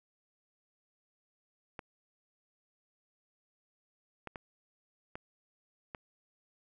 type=clicks; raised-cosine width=0.5 ms; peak=-26 dBFS; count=5; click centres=1.792 / 4.273 / 4.358 / 5.155 / 5.948 s; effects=none